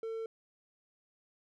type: tone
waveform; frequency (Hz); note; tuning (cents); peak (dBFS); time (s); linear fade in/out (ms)
triangle; 450; A4; +39; -34; 0.03-0.26; 2
effects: none